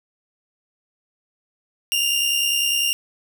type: tone pair together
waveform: sawtooth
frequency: 2792 / 2862 Hz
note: F7 / F7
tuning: -1 / +42 cents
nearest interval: unison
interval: 43 cents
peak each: -16 / -22 dBFS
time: 1.92-2.93 s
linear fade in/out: 0 ms
effects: none